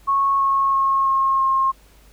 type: tone with pitch steps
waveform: sine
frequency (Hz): 1100 / 1092.4 / 1084.9 / 1077.4 / 1069.9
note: C#6 / C#6 / C#6 / C#6 / C6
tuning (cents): -14 / -26 / -38 / -50 / +38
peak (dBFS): -15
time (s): 0.07-1.72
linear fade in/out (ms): 20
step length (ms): 330
effects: added 50 Hz sine -49 dBFS peak until 2.12 s + pink hiss -54 dBFS RMS until 2.12 s